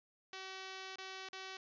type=tone with dropouts; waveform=5% pulse; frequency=380 Hz; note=F#4; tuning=46 cents sharp; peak=-34 dBFS; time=0.33-1.57 s; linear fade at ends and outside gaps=2 ms; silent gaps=0.958-0.984 / 1.288-1.33 s; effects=resampled to 16000 Hz